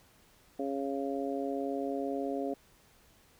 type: harmonic tone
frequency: 138.1 Hz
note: C#3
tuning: 6 cents flat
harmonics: 2 / 3 / 4 / 5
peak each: -35 / -37 / -38 / -39 dBFS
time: 0.59-2.54 s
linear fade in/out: 5 ms
effects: pink hiss -63 dBFS RMS until 3.39 s